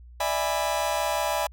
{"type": "chord", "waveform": "40% pulse", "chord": "E dominant seventh", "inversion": "third", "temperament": "just", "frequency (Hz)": [593.3, 659.3, 824.1, 988.9], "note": ["D5", "E5", "G#5", "B5"], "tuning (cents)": [18, 0, -14, 2], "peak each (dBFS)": -29, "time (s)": [0.2, 1.47], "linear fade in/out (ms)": 5, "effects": ["added 60 Hz sine -44 dBFS peak until 1.52 s"]}